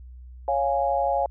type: chord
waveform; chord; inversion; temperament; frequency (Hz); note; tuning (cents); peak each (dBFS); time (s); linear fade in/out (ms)
sine; Db major; none; equal; 554.4 / 698.5 / 830.6; Db5 / F5 / Ab5; 0 / 0 / 0; -25; 0.48-1.26; 2
effects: added 62 Hz sine -40 dBFS peak until 1.3 s